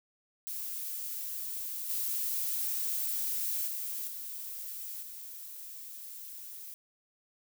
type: noise with level steps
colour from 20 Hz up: violet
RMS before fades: -38 / -33 / -37 / -41 / -45 dBFS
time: 0.47-6.74 s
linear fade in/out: 0 ms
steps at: 1.89 / 3.67 / 4.07 / 5.02 s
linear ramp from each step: 10 ms
effects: none